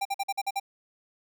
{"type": "tone bursts", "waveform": "square", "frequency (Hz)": 791, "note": "G5", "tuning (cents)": 15, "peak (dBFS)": -27, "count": 7, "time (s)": [0.01, 0.599], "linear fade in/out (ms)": 10, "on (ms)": 43, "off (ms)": 48, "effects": []}